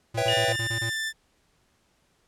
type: tone bursts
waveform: square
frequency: 113.9 Hz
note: A#2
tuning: 40 cents flat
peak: -30 dBFS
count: 7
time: 0.14-0.9 s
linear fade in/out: 10 ms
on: 88 ms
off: 24 ms
type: chord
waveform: square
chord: C# half-diminished seventh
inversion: third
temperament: equal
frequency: 493.9 / 554.4 / 659.3 / 784 Hz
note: B4 / C#5 / E5 / G5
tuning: 0 / 0 / 0 / 0 cents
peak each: -30 dBFS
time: 0.17-0.53 s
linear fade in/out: 10 ms
type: tone with pitch glide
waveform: sawtooth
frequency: 1786 to 1771.6 Hz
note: A6 to A6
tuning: +25 to +11 cents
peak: -24 dBFS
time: 0.28-1.13 s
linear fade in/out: 50 ms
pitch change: -14 cents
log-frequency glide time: 0.85-0.96 s
type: tone with exponential decay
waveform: sine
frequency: 2854 Hz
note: F7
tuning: 37 cents sharp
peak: -22 dBFS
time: 0.28-0.97 s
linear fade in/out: 2 ms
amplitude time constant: 150 ms
effects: pink hiss -67 dBFS RMS until 2.27 s + low-pass 10000 Hz 12 dB/octave